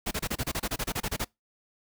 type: noise bursts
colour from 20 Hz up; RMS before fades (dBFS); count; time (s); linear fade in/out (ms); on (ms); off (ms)
pink; -30; 15; 0.06-1.247; 10; 53; 28
effects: noise-tail reverb RT60 0.2 s tail -26 dB re dry